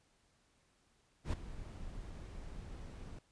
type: noise with ADSR envelope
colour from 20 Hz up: brown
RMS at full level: -32 dBFS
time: 1.24-3.19 s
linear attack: 91 ms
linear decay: 9 ms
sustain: -15 dB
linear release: 5 ms
effects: pink hiss -73 dBFS RMS until 3.31 s + resampled to 22050 Hz